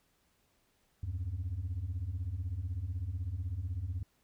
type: beating tone pair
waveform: sine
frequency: 79.3 / 95.3 Hz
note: D#2 / G2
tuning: +33 / -48 cents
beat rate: 16 Hz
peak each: -36 / -34 dBFS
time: 1.03-4.03 s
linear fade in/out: 5 ms
effects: tanh soft clip ceiling -31 dBFS + pink hiss -73 dBFS RMS until 4.23 s

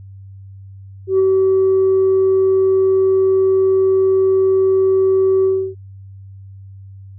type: tone with ADSR envelope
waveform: sine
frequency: 381.3 Hz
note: G4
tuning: 48 cents flat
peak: -7 dBFS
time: 1.07-5.75 s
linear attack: 120 ms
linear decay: 21 ms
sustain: -2 dB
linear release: 310 ms
effects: tanh soft clip ceiling -8 dBFS + added 97 Hz sine -34 dBFS peak until 7.18 s

